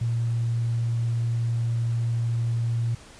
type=tone with tanh clipping; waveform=triangle; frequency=116.54 Hz; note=A#2; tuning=in tune; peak=-22 dBFS; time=0.01-2.95 s; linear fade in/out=5 ms; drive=4 dB; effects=pink hiss -48 dBFS RMS until 3.19 s + resampled to 22050 Hz